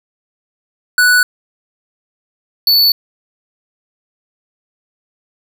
square tone pair in turn, 1480 / 4465 Hz, F#6 / C#8, 0 / +12 cents, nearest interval octave + perfect fifth, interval 1912 cents, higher second, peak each -8 dBFS, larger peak neither, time 0.98-1.23 / 2.67-2.92 s, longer neither, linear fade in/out 2 ms, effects 8-bit

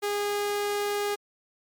sawtooth tone, 410 Hz, G#4, 22 cents flat, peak -22 dBFS, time 0.02-1.16 s, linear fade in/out 20 ms, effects MP3 96 kbps

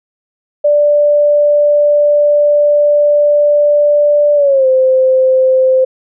sine tone with pitch glide, 587.3 to 520.2 Hz, D5 to C5, 0 to -10 cents, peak -6 dBFS, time 0.64-5.85 s, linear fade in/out 10 ms, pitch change -210 cents, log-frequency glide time 4.35-4.67 s, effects none

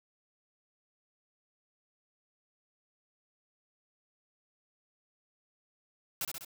white noise with echo, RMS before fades -34 dBFS, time 6.21-6.25 s, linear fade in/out 2 ms, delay 66 ms, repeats 3, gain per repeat -4 dB, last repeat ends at 6.448 s, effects none

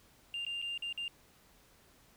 sine tone with dropouts, 2796 Hz, F7, 1 cent sharp, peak -34 dBFS, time 0.34-1.08 s, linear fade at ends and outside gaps 1 ms, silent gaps 0.45-0.465 / 0.617-0.624 / 0.777-0.823 / 0.927-0.976 s, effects tanh soft clip ceiling -33 dBFS + pink hiss -64 dBFS RMS until 2.16 s

